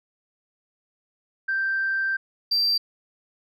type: tone pair in turn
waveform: sine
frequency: 1568 / 4699 Hz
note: G6 / D8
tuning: 0 / 0 cents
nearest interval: octave + perfect fifth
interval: 1900 cents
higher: second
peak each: -21 / -17 dBFS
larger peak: second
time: 1.48-2.17 / 2.51-2.78 s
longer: first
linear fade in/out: 10 ms
effects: tanh soft clip ceiling -17 dBFS